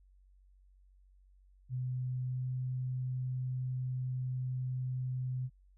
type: tone with pitch glide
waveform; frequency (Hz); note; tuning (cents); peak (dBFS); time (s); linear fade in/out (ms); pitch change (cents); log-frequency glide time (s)
sine; 126.9 to 127.78; B2 to C3; +47 to -41; -33; 1.69-5.5; 50; +12; 2.26-2.46
effects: added 47 Hz sine -60 dBFS peak until 5.77 s